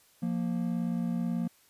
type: tone pair together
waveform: triangle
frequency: 175 / 233.4 Hz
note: F3 / A#3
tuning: +4 / +2 cents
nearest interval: perfect fourth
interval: 498 cents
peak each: -29 / -29 dBFS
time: 0.22-1.48 s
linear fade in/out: 10 ms
effects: white hiss -63 dBFS RMS until 1.69 s + resampled to 32000 Hz